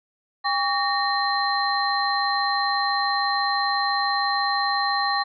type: tone cluster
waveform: sine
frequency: 804 / 1134 / 1845 / 4113 Hz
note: G5 / C#6 / A#6 / C8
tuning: +44 / +39 / -18 / -30 cents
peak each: -25 / -25 / -27 / -27 dBFS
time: 0.44-5.24 s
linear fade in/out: 20 ms
effects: none